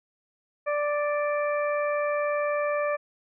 harmonic tone, 587.3 Hz, D5, in tune, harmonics 1 / 2 / 3 / 4, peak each -25 / -31 / -35 / -37 dBFS, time 0.66-2.97 s, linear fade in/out 20 ms, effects none

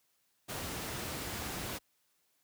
pink noise, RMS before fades -39 dBFS, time 0.48-1.79 s, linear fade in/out 20 ms, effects white hiss -75 dBFS RMS until 2.43 s + high-pass 60 Hz 12 dB/octave

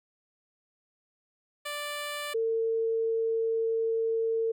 10% pulse / sine tone pair in turn, 587.3 / 451.9 Hz, D5 / A4, 0 / +46 cents, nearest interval perfect fourth, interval 454 cents, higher first, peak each -25 dBFS, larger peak neither, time 1.65-2.34 / 2.34-4.52 s, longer second, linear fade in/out 10 ms, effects none

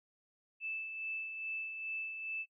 sine tone with tremolo, 2633 Hz, E7, 3 cents flat, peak -36 dBFS, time 0.6-2.46 s, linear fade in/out 50 ms, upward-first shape sine, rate 2.4 Hz, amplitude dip 45%, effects noise-tail reverb RT60 0.1 s tail -25 dB re dry

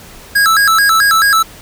square tone with vibrato, 1469 Hz, F#6, 13 cents flat, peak -8 dBFS, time 0.35-1.43 s, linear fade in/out 10 ms, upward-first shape square, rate 4.6 Hz, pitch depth 190 cents each way, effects pink hiss -36 dBFS RMS until 1.61 s

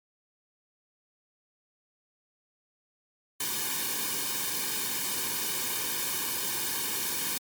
white noise with comb filter, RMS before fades -31 dBFS, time 3.4-7.38 s, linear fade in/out 5 ms, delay 1.5 ms, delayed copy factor -0.9, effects MP3 96 kbps

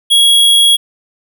square tone, 3317 Hz, G#7, 3 cents flat, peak -6 dBFS, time 0.1-0.77 s, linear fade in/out 20 ms, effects none

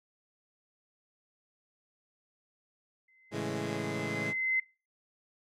sine tone with exponential growth, 2058 Hz, C7, 29 cents flat, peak -24 dBFS, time 3.08-4.6 s, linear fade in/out 5 ms, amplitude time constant 330 ms
15% pulse chord, A major seventh, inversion none, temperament equal, 110 / 138.59 / 164.81 / 207.7 Hz, A2 / C#3 / E3 / G#3, 0 / 0 / 0 / 0 cents, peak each -33 dBFS, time 3.31-4.34 s, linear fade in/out 50 ms
effects noise-tail reverb RT60 0.3 s tail -22 dB re dry + low-pass 9000 Hz 12 dB/octave

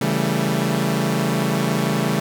sawtooth chord, A dominant seventh, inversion first, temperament equal with one note detuned, 138.59 / 164.81 / 196 / 221.8 Hz, C#3 / E3 / G3 / A3, 0 / 0 / 0 / +14 cents, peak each -20 dBFS, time 0.01-2.2 s, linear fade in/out 5 ms, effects none

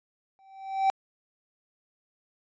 triangle tone with exponential growth, 774 Hz, G5, 22 cents flat, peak -16 dBFS, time 0.39-0.9 s, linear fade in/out 0 ms, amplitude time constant 110 ms, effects resampled to 16000 Hz

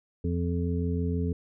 harmonic tone, 86.3 Hz, F2, 20 cents flat, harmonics 1 / 2 / 3 / 5, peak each -28 / -31 / -33 / -35 dBFS, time 0.24-1.33 s, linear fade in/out 5 ms, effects none

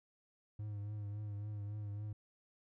triangle tone with vibrato, 103.83 Hz, G#2, in tune, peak -38 dBFS, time 0.59-2.13 s, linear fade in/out 5 ms, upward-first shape triangle, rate 3.6 Hz, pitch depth 48 cents each way, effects none

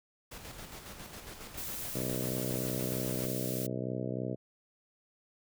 pink noise with tremolo, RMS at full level -45 dBFS, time 0.31-3.27 s, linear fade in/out 10 ms, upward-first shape square, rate 7.3 Hz, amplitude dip 40%
blue noise, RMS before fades -40 dBFS, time 1.57-3.67 s, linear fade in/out 10 ms
harmonic tone, 63.2 Hz, B1, 41 cents sharp, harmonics 2 / 3 / 4 / 5 / 6 / 7 / 8 / 9 / 10, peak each -38 / -40 / -41 / -42 / -43 / -43 / -44 / -45 / -45 dBFS, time 1.94-4.36 s, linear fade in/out 20 ms
effects none

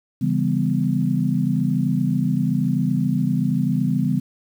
sine chord, C# half-diminished seventh, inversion none, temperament just, 138.59 / 166.31 / 199.57 / 249.5 Hz, C#3 / E3 / G3 / B3, 0 / +16 / +31 / +18 cents, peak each -23 dBFS, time 0.21-4.2 s, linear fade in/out 10 ms, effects 8-bit

